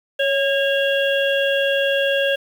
harmonic tone with a mistuned harmonic, 554.4 Hz, C#5, in tune, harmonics 1 / 3 / 5 / 6, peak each -18 / -23 / -25 / -26 dBFS, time 0.19-2.36 s, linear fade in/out 10 ms, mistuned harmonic 3, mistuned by -38 cents, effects 7-bit

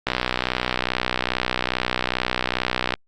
click train, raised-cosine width 0.3 ms, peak -4 dBFS, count 180, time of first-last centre 0.07-2.939 s, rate 62.4 Hz, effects Opus 48 kbps

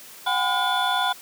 triangle tone cluster, 730 / 790 / 1007 / 1436 / 3461 Hz, F#5 / G5 / B5 / F6 / A7, -24 / +13 / +33 / +48 / -29 cents, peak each -25 dBFS, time 0.26-1.13 s, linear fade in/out 10 ms, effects white hiss -44 dBFS RMS until 1.21 s + high-pass 150 Hz 12 dB/octave

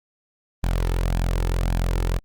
sawtooth tone with flanger, 43.34 Hz, F1, 12 cents flat, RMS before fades -22 dBFS, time 0.63-2.19 s, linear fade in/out 10 ms, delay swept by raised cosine 1.2 to 2.3 ms, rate 1.8 Hz, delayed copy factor +0.5, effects Opus 32 kbps

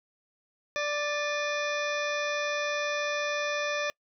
harmonic tone with a mistuned harmonic, 587.3 Hz, D5, in tune, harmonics 1 / 2 / 3 / 4 / 6 / 7 / 8 / 9 / 10, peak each -31 / -36 / -34 / -35 / -40 / -48 / -49 / -44 / -45 dBFS, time 0.76-3.9 s, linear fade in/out 0 ms, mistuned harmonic 4, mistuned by +59 cents, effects noise-tail reverb RT60 0.1 s tail -26 dB re dry

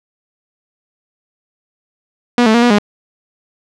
sawtooth tone with pitch steps, 242.3 / 219.1 / 236.6 / 242.2 / 206.3 Hz, B3 / A3 / A#3 / B3 / G#3, -33 / -7 / +26 / -34 / -11 cents, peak -4 dBFS, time 2.38-2.785 s, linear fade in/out 2 ms, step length 81 ms, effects low-pass 5000 Hz 12 dB/octave

